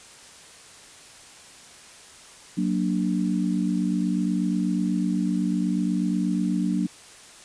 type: chord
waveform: sine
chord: Gb augmented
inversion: none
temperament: equal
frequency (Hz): 185 / 233.1 / 293.7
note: Gb3 / Bb3 / D4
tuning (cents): 0 / 0 / 0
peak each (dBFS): -24 / -27 / -27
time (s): 2.57-6.87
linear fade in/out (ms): 10
effects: white hiss -47 dBFS RMS until 7.44 s + resampled to 22050 Hz